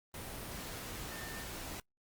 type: tone in noise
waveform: sine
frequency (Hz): 1800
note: A6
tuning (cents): +39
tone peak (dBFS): -49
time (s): 1.11-1.44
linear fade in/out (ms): 2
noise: pink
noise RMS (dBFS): -44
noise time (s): 0.14-1.8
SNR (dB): -8
effects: noise-tail reverb RT60 0.1 s tail -24 dB re dry + Opus 32 kbps